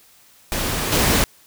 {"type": "noise with level steps", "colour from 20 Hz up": "pink", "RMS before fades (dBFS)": [-23, -17], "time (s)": [0.52, 1.24], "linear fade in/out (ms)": 0, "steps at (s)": 0.92, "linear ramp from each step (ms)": 5, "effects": ["white hiss -52 dBFS RMS until 1.46 s"]}